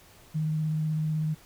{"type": "tone with vibrato", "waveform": "sine", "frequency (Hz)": 155.56, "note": "D#3", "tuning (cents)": 0, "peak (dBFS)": -25, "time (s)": [0.34, 1.35], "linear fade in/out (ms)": 20, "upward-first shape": "triangle", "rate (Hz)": 16, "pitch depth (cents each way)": 19, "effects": ["pink hiss -55 dBFS RMS until 1.45 s"]}